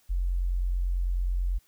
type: tone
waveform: sine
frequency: 44.59 Hz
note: F1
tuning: 37 cents sharp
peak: -24 dBFS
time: 0.09-1.59 s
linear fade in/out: 20 ms
effects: white hiss -65 dBFS RMS until 1.67 s